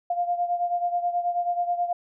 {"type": "beating tone pair", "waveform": "sine", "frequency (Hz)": [700, 709.3], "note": ["F5", "F5"], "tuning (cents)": [4, 27], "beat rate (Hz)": 9.3, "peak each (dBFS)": [-24, -29], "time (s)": [0.1, 1.93], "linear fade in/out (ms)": 5, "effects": []}